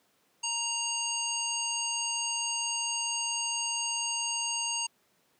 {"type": "harmonic tone", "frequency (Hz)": 932.3, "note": "A#5", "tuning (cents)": 0, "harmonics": [1, 3, 5, 7, 9], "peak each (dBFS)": [-38, -34, -38, -34, -37], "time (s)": [0.43, 4.87], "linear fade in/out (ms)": 10, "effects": ["pink hiss -69 dBFS RMS until 5.39 s", "high-pass 200 Hz 12 dB/octave"]}